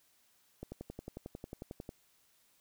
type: click train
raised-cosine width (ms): 2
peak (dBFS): -29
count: 15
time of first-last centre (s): 0.63-1.891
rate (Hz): 11.1
effects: white hiss -70 dBFS RMS until 2.6 s